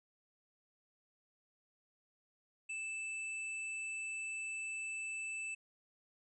square tone, 2637 Hz, E7, in tune, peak -40 dBFS, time 2.69-5.55 s, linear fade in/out 10 ms, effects resampled to 22050 Hz

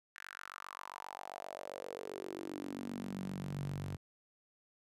sawtooth tone with high-pass filter sweep, 47.55 Hz, F#1, 48 cents sharp, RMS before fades -44 dBFS, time 0.15-3.97 s, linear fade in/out 20 ms, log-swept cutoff 1700 to 110 Hz, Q 4.7, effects resampled to 32000 Hz

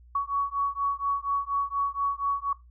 sine beating tone pair, 1120 / 1124.2 Hz, C#6 / C#6, +18 / +24 cents, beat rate 4.2 Hz, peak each -28 dBFS, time 0.15-2.53 s, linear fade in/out 5 ms, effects noise-tail reverb RT60 0.2 s tail -17 dB re dry + added 60 Hz sine -50 dBFS peak until 2.7 s

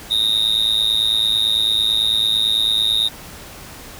triangle tone with amplitude modulation, 3729 Hz, A#7, in tune, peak -9 dBFS, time 0.1-3.09 s, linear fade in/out 20 ms, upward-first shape sine, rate 109 Hz, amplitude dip 100%, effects pink hiss -37 dBFS RMS until 3.99 s

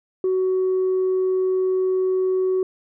sine tone, 373.6 Hz, F#4, 17 cents sharp, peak -16 dBFS, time 0.24-2.63 s, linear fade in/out 2 ms, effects tanh soft clip ceiling -15 dBFS

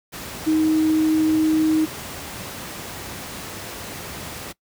sine tone in noise, 313.9 Hz, D#4, 15 cents sharp, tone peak -15 dBFS, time 0.46-1.86 s, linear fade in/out 20 ms, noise pink, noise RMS -33 dBFS, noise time 0.12-4.53 s, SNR +15 dB, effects noise-tail reverb RT60 0.1 s tail -21 dB re dry + high-pass 80 Hz 12 dB/octave

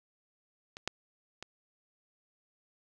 clicks, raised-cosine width 0.2 ms, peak -26 / -14 / -24 dBFS, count 3, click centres 0.769 / 0.876 / 1.426 s, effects none

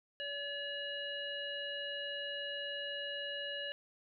harmonic tone with a mistuned harmonic, 570 Hz, C#5, 48 cents sharp, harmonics 1 / 3 / 5 / 7, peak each -44 / -43 / -41 / -52 dBFS, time 0.2-3.72 s, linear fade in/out 0 ms, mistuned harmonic 5, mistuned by +17 cents, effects none

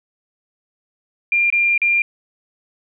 sine tone with dropouts, 2393 Hz, D7, 32 cents sharp, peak -13 dBFS, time 1.32-2.02 s, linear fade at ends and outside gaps 2 ms, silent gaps 1.502-1.525 / 1.778-1.817 s, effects none

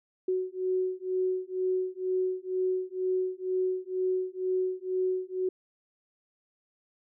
sine beating tone pair, 370 / 372.1 Hz, F#4 / F#4, 0 / +10 cents, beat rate 2.1 Hz, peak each -30 dBFS, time 0.28-5.49 s, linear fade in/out 5 ms, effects none

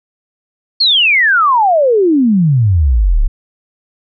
sine exponential sweep, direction down, 4435 to 30.87 Hz, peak -7 dBFS, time 0.8-3.28 s, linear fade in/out 10 ms, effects none

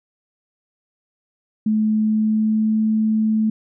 sine tone with pitch glide, 215.9 to 218 Hz, A3 to A3, -33 to -16 cents, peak -15 dBFS, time 1.66-3.5 s, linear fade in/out 5 ms, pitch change +17 cents, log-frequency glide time 1.97-2.82 s, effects none

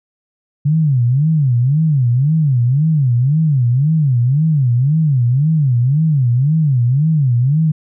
sine tone with vibrato, 138.5 Hz, C#3, 1 cent flat, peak -10 dBFS, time 0.65-7.72 s, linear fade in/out 10 ms, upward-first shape sine, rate 1.9 Hz, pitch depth 260 cents each way, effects none

